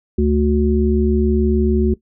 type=harmonic tone; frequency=73.42 Hz; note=D2; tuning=in tune; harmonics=1 / 3 / 5; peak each=-17 / -17 / -17 dBFS; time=0.18-1.94 s; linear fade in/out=5 ms; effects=noise-tail reverb RT60 0.1 s tail -17 dB re dry